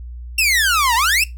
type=exponential two-way sweep; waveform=sawtooth; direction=down then up; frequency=2769 to 890 to 2769 Hz; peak=-10 dBFS; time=0.38-1.24 s; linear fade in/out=5 ms; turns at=0.95 s; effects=noise-tail reverb RT60 0.2 s tail -19 dB re dry + added 60 Hz sine -29 dBFS peak until 1.37 s